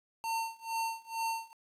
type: tone with tremolo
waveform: square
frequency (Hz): 906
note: A#5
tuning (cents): -50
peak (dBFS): -31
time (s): 0.24-1.53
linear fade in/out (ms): 0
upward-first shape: sine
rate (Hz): 2.2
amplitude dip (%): 95
effects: resampled to 32000 Hz + 11-bit